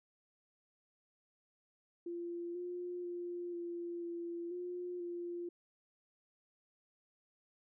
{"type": "tone with pitch steps", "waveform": "sine", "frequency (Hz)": [344.5, 354.8, 350.3, 344.6, 341.9, 356, 347.6], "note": ["F4", "F4", "F4", "F4", "F4", "F4", "F4"], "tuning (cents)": [-24, 27, 5, -23, -37, 33, -8], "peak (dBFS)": -39, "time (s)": [2.06, 5.49], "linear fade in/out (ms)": 5, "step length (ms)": 490, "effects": []}